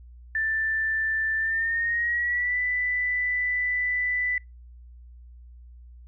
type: tone with pitch glide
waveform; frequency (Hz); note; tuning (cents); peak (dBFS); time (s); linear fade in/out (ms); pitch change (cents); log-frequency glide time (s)
sine; 1770 to 1986.8; A6 to B6; +10 to +10; -23; 0.35-4.38; 2; +200; 1.37-2.59
effects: noise-tail reverb RT60 0.2 s tail -26 dB re dry + added 60 Hz sine -44 dBFS peak until 6.07 s